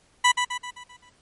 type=tone with echo; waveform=20% pulse; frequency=987.8 Hz; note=B5; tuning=in tune; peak=-10 dBFS; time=0.24-0.32 s; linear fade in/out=10 ms; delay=130 ms; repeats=6; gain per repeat=-6 dB; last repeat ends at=1.1 s; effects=pink hiss -61 dBFS RMS until 1.21 s + MP3 48 kbps

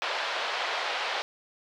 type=band-pass noise; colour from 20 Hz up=pink; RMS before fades=-31 dBFS; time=0.02-1.22 s; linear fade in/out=0 ms; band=580 to 4300 Hz; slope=24 dB/octave; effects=none

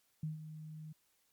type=tone with ADSR envelope; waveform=sine; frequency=155.56 Hz; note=D#3; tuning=in tune; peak=-34 dBFS; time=0.23-0.93 s; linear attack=4 ms; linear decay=140 ms; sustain=-11 dB; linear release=12 ms; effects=white hiss -75 dBFS RMS until 1.32 s + MP3 96 kbps

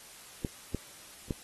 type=clicks; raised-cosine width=3 ms; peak=-18 dBFS; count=3; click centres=0.448 / 0.747 / 1.308 s; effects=white hiss -51 dBFS RMS until 1.43 s + AAC 32 kbps

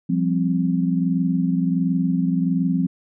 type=chord; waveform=sine; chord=F suspended second; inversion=none; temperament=equal; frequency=174.61 / 196 / 261.6 Hz; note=F3 / G3 / C4; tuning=0 / 0 / 0 cents; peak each=-20 / -25 / -22 dBFS; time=0.09-2.87 s; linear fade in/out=10 ms; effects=none

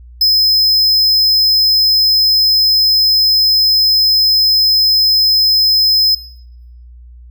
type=tone; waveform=square; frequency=5100 Hz; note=D#8; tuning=42 cents sharp; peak=-8 dBFS; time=0.21-6.15 s; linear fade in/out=5 ms; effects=noise-tail reverb RT60 0.8 s tail -22 dB re dry + added 60 Hz sine -34 dBFS peak until 7.3 s

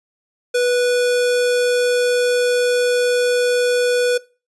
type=tone; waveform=square; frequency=491.1 Hz; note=B4; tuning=10 cents flat; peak=-15 dBFS; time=0.54-4.18 s; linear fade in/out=10 ms; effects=noise-tail reverb RT60 0.3 s tail -19 dB re dry + resampled to 24000 Hz

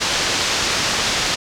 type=low-pass noise; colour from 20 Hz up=white; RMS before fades=-20 dBFS; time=0-1.36 s; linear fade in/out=20 ms; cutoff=6100 Hz; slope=24 dB/octave; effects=none

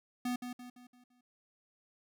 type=tone with echo; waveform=square; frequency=246.9 Hz; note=B3; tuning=in tune; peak=-33 dBFS; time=0.25-0.36 s; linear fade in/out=5 ms; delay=170 ms; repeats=5; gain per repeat=-7 dB; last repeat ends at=1.21 s; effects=none

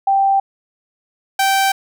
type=tone pair in turn; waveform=sine / sawtooth; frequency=784 / 778.6 Hz; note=G5 / G5; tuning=0 / -12 cents; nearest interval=unison; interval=12 cents; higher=first; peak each=-11 / -9 dBFS; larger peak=second; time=0.07-0.4 / 1.39-1.72 s; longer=neither; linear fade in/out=5 ms; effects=none

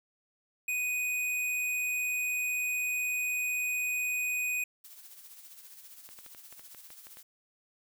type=tone; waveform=square; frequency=2489 Hz; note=D#7; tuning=in tune; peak=-30 dBFS; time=0.68-4.64 s; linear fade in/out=5 ms
type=noise with tremolo; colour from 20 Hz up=blue; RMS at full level=-49 dBFS; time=4.84-7.23 s; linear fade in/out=5 ms; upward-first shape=sine; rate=15 Hz; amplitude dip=50%
type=clicks; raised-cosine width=0.3 ms; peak=-35 dBFS; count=10; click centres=6.09 / 6.188 / 6.263 / 6.348 / 6.526 / 6.595 / 6.747 / 6.904 / 7.069 / 7.171 s
effects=none

